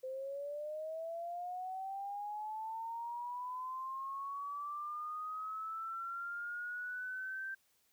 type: linear sweep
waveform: sine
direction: up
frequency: 514 to 1571 Hz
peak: -39 dBFS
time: 0.03-7.55 s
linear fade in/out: 10 ms
effects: white hiss -74 dBFS RMS until 7.92 s